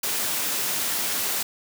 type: high-pass noise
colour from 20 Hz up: white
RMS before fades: -26 dBFS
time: 0.03-1.43 s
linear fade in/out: 5 ms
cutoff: 150 Hz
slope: 12 dB/octave
effects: none